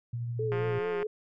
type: tone with tremolo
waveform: sine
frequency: 118.6 Hz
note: A#2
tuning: 30 cents sharp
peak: -30 dBFS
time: 0.13-0.79 s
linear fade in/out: 5 ms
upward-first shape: triangle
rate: 13 Hz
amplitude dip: 25%
type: tone with vibrato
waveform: sine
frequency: 424.1 Hz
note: G#4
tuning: 36 cents sharp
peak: -29 dBFS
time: 0.39-1.07 s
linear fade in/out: 5 ms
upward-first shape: sine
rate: 4.6 Hz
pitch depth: 58 cents each way
type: click train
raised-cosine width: 0.5 ms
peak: -23 dBFS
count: 91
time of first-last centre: 0.52-1.028 s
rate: 177 Hz
effects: none